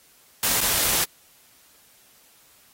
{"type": "noise with dropouts", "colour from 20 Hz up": "white", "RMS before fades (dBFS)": -22, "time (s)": [0.43, 1.04], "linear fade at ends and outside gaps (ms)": 1, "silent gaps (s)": [0.604, 0.612], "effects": ["white hiss -56 dBFS RMS until 2.73 s", "AAC 48 kbps"]}